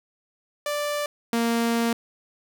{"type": "tone pair in turn", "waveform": "sawtooth", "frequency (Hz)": [587.3, 232.3], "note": ["D5", "A#3"], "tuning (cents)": [0, -6], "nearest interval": "octave + major third", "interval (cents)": 1606, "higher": "first", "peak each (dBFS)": [-21, -17], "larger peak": "second", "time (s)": [[0.66, 1.06], [1.33, 1.93]], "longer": "second", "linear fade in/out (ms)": 2, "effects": []}